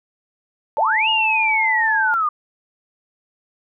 sine tone with vibrato, 880 Hz, A5, in tune, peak -20 dBFS, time 0.77-2.14 s, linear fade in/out 0 ms, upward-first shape sine, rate 3.7 Hz, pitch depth 12 cents each way
sine linear two-way sweep, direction up then down, 505 to 2885 to 1183 Hz, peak -16 dBFS, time 0.78-2.29 s, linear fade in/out 5 ms, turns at 1.09 s
effects none

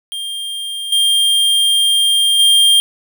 square tone with level steps, 3200 Hz, G7, 35 cents sharp, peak -22 / -11 / -8 dBFS, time 0.12-2.8 s, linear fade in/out 0 ms, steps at 0.92 / 2.39 s, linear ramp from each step 5 ms, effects none

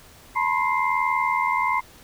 sine tone cluster, 883 / 982 / 1063 / 2091 Hz, A5 / B5 / C6 / C7, +6 / -10 / +27 / -2 cents, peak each -29 / -24 / -24 / -26 dBFS, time 0.35-1.81 s, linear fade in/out 20 ms, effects pink hiss -49 dBFS RMS until 2.03 s

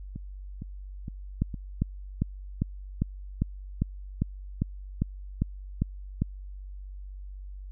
two click trains, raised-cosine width 5 ms, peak -12 / -23 dBFS, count 13 / 4, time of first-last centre 1.42-6.22 / 0.16-1.542 s, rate 2.5 / 2.17 Hz, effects added 48 Hz sine -38 dBFS peak until 7.71 s

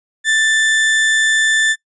35% pulse tone, 1767 Hz, A6, 7 cents sharp, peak -10 dBFS, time 0.24-1.76 s, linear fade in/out 50 ms, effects noise-tail reverb RT60 0.1 s tail -21 dB re dry + resampled to 22050 Hz

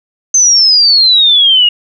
sine exponential sweep, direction down, 6272 to 2838 Hz, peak -4 dBFS, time 0.34-1.69 s, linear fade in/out 5 ms, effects none

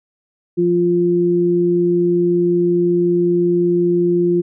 sine tone pair together, 174.6 / 349.2 Hz, F3 / F4, 0 / 0 cents, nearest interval octave, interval 1200 cents, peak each -19 / -13 dBFS, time 0.57-4.42 s, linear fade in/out 20 ms, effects none

